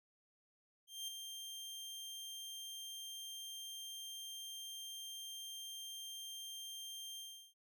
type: tone with ADSR envelope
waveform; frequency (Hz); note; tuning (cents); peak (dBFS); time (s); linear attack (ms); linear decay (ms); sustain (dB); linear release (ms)
sawtooth; 3176; G7; +22; -37; 0.87-7.54; 210; 5; -6; 360
effects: none